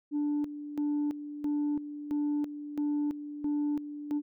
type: tone with tremolo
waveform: sine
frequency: 293.7 Hz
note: D4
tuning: in tune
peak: -25 dBFS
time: 0.11-4.22 s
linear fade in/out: 50 ms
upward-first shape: square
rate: 1.5 Hz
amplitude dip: 75%
effects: tanh soft clip ceiling -25 dBFS